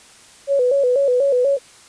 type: tone with vibrato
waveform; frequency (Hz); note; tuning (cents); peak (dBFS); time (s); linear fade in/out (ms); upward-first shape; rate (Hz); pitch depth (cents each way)
sine; 526; C5; +9; -13; 0.47-1.59; 50; square; 4.1; 100
effects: white hiss -46 dBFS RMS until 1.88 s + resampled to 22050 Hz